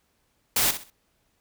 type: noise with echo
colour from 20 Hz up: white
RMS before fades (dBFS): -22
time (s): 0.56-0.71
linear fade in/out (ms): 5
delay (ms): 64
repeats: 3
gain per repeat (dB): -11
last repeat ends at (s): 0.902
effects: pink hiss -70 dBFS RMS until 1.4 s